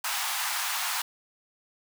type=high-pass noise; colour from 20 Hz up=pink; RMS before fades=-30 dBFS; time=0.04-1.02 s; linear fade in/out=5 ms; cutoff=780 Hz; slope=48 dB/octave; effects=none